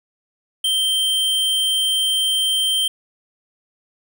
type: tone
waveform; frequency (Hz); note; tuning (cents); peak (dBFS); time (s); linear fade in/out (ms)
square; 3136; G7; 0; -17; 0.64-2.88; 5
effects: none